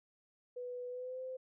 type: tone with pitch glide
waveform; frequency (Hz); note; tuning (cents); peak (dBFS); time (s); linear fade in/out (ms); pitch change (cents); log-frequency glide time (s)
sine; 493.9 to 516.1; B4 to C5; 0 to -24; -40; 0.56-1.37; 10; +76; 0.89-1.21
effects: none